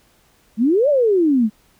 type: exponential two-way sweep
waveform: sine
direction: up then down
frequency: 204.9 to 609 to 204.9 Hz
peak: -12 dBFS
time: 0.57-1.5 s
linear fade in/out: 50 ms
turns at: 0.89 s
effects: pink hiss -57 dBFS RMS until 1.79 s